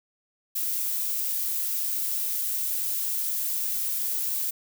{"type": "noise", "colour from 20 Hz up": "violet", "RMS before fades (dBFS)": -28, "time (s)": [0.55, 4.51], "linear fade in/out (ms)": 10, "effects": []}